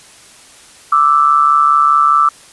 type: tone pair together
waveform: sine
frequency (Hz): 1173.6 / 1318.5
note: D6 / E6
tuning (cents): -2 / 0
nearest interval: major second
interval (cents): 202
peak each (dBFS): -10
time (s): 0.92-2.29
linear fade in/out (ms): 5
effects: white hiss -41 dBFS RMS until 2.52 s + resampled to 24000 Hz